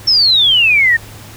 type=exponential sweep; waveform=sine; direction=down; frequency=5440 to 1807 Hz; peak=-7 dBFS; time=0.07-0.97 s; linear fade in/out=10 ms; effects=added 106 Hz sine -36 dBFS peak until 1.36 s + pink hiss -36 dBFS RMS until 1.36 s